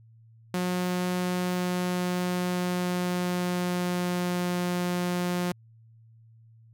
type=tone with pitch glide; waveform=sawtooth; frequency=180.3 to 177.72 Hz; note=F#3 to F3; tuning=-45 to +31 cents; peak=-22 dBFS; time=0.54-5.52 s; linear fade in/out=2 ms; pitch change=-24 cents; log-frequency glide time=1.51-4.62 s; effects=added 113 Hz sine -52 dBFS peak until 6.73 s